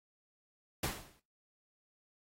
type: noise with exponential decay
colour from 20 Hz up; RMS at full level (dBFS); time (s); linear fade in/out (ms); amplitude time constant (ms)
pink; -33; 0.83-1.2; 5; 79
effects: noise-tail reverb RT60 0.3 s tail -19 dB re dry + AAC 48 kbps